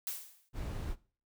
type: noise with exponential decay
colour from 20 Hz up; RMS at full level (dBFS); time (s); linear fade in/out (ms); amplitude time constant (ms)
blue; -35; 0.07-0.49; 2; 90
type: noise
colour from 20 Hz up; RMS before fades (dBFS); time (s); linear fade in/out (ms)
brown; -38; 0.53-0.96; 50
effects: noise-tail reverb RT60 0.4 s tail -19 dB re dry